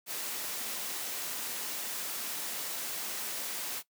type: high-pass noise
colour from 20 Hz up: white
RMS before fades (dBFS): -37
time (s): 0.06-3.83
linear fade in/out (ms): 50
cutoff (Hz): 200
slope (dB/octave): 12
effects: noise-tail reverb RT60 0.1 s tail -18 dB re dry